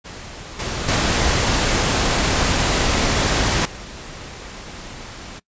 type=noise with level steps; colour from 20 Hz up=pink; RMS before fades=-35 / -25 / -18 / -35 dBFS; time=0.04-5.4 s; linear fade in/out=20 ms; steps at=0.59 / 0.88 / 3.65 s; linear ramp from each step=5 ms; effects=noise-tail reverb RT60 0.1 s tail -22 dB re dry + resampled to 16000 Hz